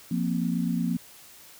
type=chord; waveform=sine; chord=F suspended fourth; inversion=none; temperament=equal; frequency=174.61 / 233.1 / 261.6 Hz; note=F3 / Bb3 / C4; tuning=0 / 0 / 0 cents; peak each=-27 / -28 / -31 dBFS; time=0.11-0.97 s; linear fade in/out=5 ms; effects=white hiss -50 dBFS RMS until 1.59 s